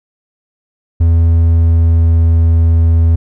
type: tone with pitch glide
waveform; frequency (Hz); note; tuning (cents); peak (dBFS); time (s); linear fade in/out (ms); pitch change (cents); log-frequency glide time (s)
triangle; 83.1 to 82.53; E2 to E2; +15 to +3; -4; 1-3.16; 10; -12; 1.19-2.25
effects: none